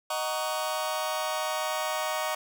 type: chord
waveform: sawtooth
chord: D# minor seventh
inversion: none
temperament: just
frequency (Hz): 622.3 / 746.7 / 933.4 / 1120.1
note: D#5 / F#5 / A#5 / C#6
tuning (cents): 0 / +16 / +2 / +18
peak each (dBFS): -28 / -31 / -31 / -30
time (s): 0.1-2.35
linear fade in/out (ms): 5
effects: none